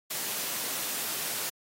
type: noise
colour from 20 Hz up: white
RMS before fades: -33 dBFS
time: 0.1-1.5 s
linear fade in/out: 10 ms
effects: high-pass 150 Hz 12 dB/octave + AAC 48 kbps